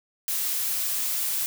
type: noise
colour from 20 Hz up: blue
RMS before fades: -27 dBFS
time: 0.28-1.46 s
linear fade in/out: 0 ms
effects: none